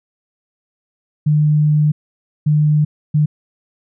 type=tone bursts at uneven times; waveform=sine; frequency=150.7 Hz; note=D3; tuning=45 cents sharp; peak=-10 dBFS; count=3; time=1.26-1.92 / 2.46-2.85 / 3.14-3.26 s; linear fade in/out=10 ms; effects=none